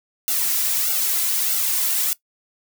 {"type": "noise with flanger", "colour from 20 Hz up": "blue", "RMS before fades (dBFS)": -21, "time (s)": [0.28, 2.13], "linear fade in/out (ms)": 0, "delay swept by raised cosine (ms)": [1.4, 3], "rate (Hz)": 1.6, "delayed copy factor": 0.9, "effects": ["noise-tail reverb RT60 0.1 s tail -19 dB re dry"]}